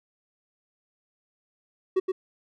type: tone with echo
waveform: triangle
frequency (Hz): 376.3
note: F#4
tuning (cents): +29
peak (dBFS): -17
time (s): 1.96-2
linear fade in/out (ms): 10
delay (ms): 120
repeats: 1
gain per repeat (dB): -4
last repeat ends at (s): 2.12
effects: none